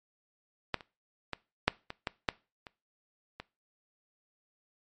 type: clicks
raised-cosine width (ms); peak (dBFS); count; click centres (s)
0.3; -12 / -30 / -18 / -6 / -22 / -15 / -10 / -28 / -24; 9; 0.743 / 0.808 / 1.333 / 1.68 / 1.904 / 2.072 / 2.288 / 2.668 / 3.4
effects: noise-tail reverb RT60 0.3 s tail -21 dB re dry + MP3 48 kbps